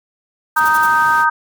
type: noise bursts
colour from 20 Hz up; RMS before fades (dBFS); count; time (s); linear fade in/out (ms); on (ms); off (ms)
blue; -27; 4; 0.56-0.866; 10; 42; 46
type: high-pass noise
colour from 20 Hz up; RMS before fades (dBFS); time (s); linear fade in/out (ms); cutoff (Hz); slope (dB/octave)
pink; -33; 0.56-1.26; 50; 110; 12
type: chord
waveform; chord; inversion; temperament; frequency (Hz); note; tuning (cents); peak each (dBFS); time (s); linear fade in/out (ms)
sine; Eb major; second; just; 933.4 / 1244.5 / 1555.6; Bb5 / Eb6 / G6; +2 / 0 / -14; -15; 0.56-1.3; 10
effects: none